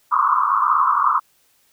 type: band-pass noise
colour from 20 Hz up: pink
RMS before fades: -17 dBFS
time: 0.11-1.2 s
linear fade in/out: 20 ms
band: 1000 to 1300 Hz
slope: 96 dB/octave
effects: white hiss -60 dBFS RMS until 1.72 s